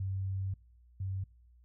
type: tone pair in turn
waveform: sine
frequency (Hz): 96 / 95.64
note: G2 / G2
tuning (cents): -36 / -42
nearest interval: unison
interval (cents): 6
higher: first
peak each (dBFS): -32 / -33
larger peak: first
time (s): 0-0.54 / 1-1.24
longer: first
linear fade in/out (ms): 5
effects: noise-tail reverb RT60 0.6 s tail -26 dB re dry + added 60 Hz sine -58 dBFS peak until 1.64 s